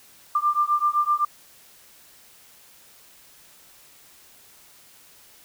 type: beating tone pair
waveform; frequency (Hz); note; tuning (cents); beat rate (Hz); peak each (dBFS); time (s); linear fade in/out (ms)
sine; 1187 / 1194.8; D6 / D6; +18 / +29; 7.8; -22; 0.35-1.25; 5
effects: white hiss -52 dBFS RMS until 5.44 s